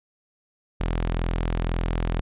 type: tone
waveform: sawtooth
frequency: 41.98 Hz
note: E1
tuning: 32 cents sharp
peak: -19 dBFS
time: 0.8-2.21 s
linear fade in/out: 10 ms
effects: resampled to 8000 Hz

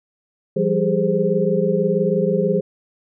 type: tone cluster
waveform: sine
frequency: 170.2 / 196.4 / 401.9 / 420.4 / 521 Hz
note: F3 / G3 / G4 / G#4 / C5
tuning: -44 / +4 / +43 / +21 / -7 cents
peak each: -22 dBFS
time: 0.56-2.61 s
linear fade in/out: 10 ms
effects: none

